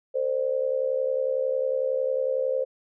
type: tone with amplitude modulation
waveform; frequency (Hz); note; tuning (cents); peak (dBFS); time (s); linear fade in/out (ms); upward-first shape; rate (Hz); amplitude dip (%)
sine; 523.3; C5; 0; -19; 0.14-2.65; 20; sine; 71; 80
effects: none